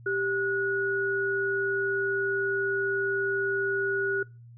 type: tone pair together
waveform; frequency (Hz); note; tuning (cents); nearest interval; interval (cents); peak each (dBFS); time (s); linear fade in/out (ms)
sine; 392.7 / 1458; G4 / F#6; +3 / -26; octave + major seventh; 2271; -28; 0.06-4.23; 5
effects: noise-tail reverb RT60 0.3 s tail -24 dB re dry + added 118 Hz sine -46 dBFS peak until 4.57 s